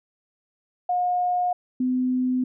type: tone pair in turn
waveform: sine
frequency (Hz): 718 / 253.9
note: F5 / B3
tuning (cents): +48 / +48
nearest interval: octave + tritone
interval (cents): 1800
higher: first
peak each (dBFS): -20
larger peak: neither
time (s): 0.89-1.53 / 1.8-2.44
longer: neither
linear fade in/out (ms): 5
effects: none